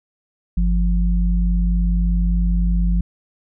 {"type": "tone pair together", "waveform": "sine", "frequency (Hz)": [50.17, 174.61], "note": ["G1", "F3"], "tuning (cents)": [41, 0], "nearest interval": "octave + minor seventh", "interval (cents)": 2159, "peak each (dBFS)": [-15, -21], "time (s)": [0.57, 3.01], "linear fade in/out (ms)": 5, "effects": []}